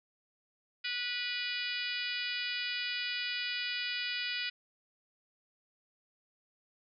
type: harmonic tone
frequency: 490 Hz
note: B4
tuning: 14 cents flat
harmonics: 3 / 4 / 5 / 6 / 7 / 8 / 9 / 10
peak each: -42 / -41 / -39 / -40 / -44 / -43 / -45 / -43 dBFS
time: 0.84-4.5 s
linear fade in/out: 10 ms
effects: none